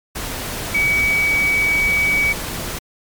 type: tone in noise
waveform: sine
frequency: 2270 Hz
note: C#7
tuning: 41 cents sharp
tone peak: -14 dBFS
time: 0.74-2.33 s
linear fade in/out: 10 ms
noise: pink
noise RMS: -26 dBFS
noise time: 0.15-2.79 s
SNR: +9 dB
effects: MP3 96 kbps